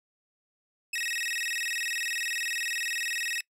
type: tone with vibrato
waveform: sawtooth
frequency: 2217 Hz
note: C#7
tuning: in tune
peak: -26 dBFS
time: 0.93-3.41 s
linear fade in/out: 5 ms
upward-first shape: square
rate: 20 Hz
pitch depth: 280 cents each way
effects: noise-tail reverb RT60 0.1 s tail -23 dB re dry + low-pass 12000 Hz 12 dB/octave